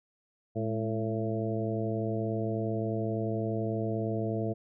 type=harmonic tone with a mistuned harmonic; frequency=111.4 Hz; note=A2; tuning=22 cents sharp; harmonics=1 / 2 / 3 / 4 / 5 / 6; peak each=-33 / -35 / -36 / -36 / -40 / -37 dBFS; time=0.55-4.54 s; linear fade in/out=20 ms; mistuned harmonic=2; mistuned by=-63 cents; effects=none